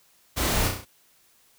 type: noise with echo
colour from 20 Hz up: pink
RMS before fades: -26 dBFS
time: 0.36-0.69 s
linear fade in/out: 20 ms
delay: 33 ms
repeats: 5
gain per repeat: -4 dB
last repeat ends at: 0.855 s
effects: white hiss -61 dBFS RMS until 1.58 s